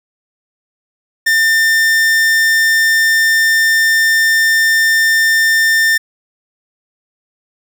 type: tone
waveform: 45% pulse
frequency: 1800 Hz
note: A6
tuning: 39 cents sharp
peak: -9 dBFS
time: 1.26-5.98 s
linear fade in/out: 10 ms
effects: none